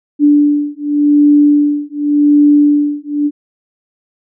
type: beating tone pair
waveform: sine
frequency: 292.1 / 292.98 Hz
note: D4 / D4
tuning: -9 / -4 cents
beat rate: 0.88 Hz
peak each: -10 dBFS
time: 0.19-3.31 s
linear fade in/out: 50 ms
effects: none